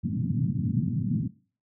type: band-pass noise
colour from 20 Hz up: pink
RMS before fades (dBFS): -27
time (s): 0.03-1.28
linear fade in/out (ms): 20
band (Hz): 100 to 250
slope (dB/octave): 48
effects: noise-tail reverb RT60 0.4 s tail -19 dB re dry